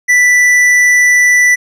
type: tone with tanh clipping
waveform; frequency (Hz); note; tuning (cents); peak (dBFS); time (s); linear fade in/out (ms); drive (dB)
triangle; 1975.5; B6; 0; -7; 0.08-1.56; 20; 14
effects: none